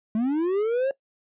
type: linear sweep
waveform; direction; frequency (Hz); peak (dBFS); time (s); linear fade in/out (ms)
triangle; up; 210.5 to 554.4; -19; 0.15-0.91; 2
effects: noise-tail reverb RT60 0.1 s tail -20 dB re dry + resampled to 8000 Hz